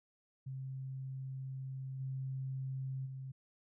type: tone with level steps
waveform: sine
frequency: 132.7 Hz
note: C3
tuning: 25 cents sharp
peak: -40 / -37 / -42 dBFS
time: 0.46-3.32 s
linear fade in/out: 10 ms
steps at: 1.99 / 3.05 s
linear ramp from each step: 20 ms
effects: none